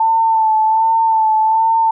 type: tone with vibrato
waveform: sine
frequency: 887 Hz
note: A5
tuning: 14 cents sharp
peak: -10 dBFS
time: 0-1.91 s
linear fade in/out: 5 ms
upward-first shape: sine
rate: 1.3 Hz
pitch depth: 32 cents each way
effects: none